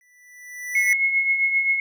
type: tone with exponential growth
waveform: square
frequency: 1975.5 Hz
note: B6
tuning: in tune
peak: -19 dBFS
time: 0.01-0.93 s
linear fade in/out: 1 ms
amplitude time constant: 200 ms
type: tone with tremolo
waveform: sine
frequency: 2173 Hz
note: C#7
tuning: 35 cents flat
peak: -15 dBFS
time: 0.75-1.8 s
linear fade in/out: 2 ms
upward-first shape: triangle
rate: 7.6 Hz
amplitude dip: 60%
effects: none